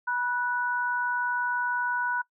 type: tone pair together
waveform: sine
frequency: 974 / 1480 Hz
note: B5 / F#6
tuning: -24 / 0 cents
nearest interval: perfect fifth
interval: 724 cents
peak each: -29 / -27 dBFS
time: 0.07-2.22 s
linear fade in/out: 10 ms
effects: noise-tail reverb RT60 0.1 s tail -22 dB re dry